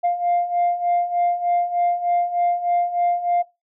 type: beating tone pair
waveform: sine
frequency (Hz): 698.5 / 701.8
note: F5 / F5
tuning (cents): 0 / +8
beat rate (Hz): 3.3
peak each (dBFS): -22 / -18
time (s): 0.03-3.43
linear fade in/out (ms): 20
effects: noise-tail reverb RT60 0.2 s tail -17 dB re dry + tanh soft clip ceiling -13 dBFS